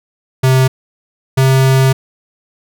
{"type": "tone pair in turn", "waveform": "square", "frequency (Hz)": [130.81, 132.71], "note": ["C3", "C3"], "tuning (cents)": [0, 25], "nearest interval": "unison", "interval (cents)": 25, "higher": "second", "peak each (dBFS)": -8, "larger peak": "neither", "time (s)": [[0.43, 0.68], [1.37, 1.93]], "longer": "second", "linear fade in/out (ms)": 10, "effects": []}